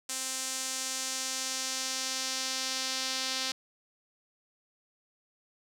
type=tone with band-pass filter sweep; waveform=sawtooth; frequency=261.6 Hz; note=C4; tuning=in tune; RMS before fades=-34 dBFS; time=0.09-3.52 s; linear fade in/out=5 ms; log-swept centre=7600 to 4700 Hz; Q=1.7; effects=none